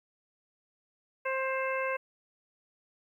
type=harmonic tone; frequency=528 Hz; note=C5; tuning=16 cents sharp; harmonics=1 / 2 / 3 / 4 / 5; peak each=-32 / -35 / -37 / -38 / -39 dBFS; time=1.25-1.97 s; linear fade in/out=10 ms; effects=11-bit